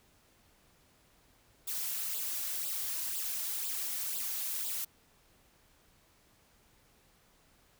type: noise with flanger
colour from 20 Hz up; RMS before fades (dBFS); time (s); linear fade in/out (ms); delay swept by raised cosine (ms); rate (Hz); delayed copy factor
blue; -36; 1.67-4.85; 10; 0.24 to 3.64; 2; +0.7
effects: pink hiss -66 dBFS RMS until 7.79 s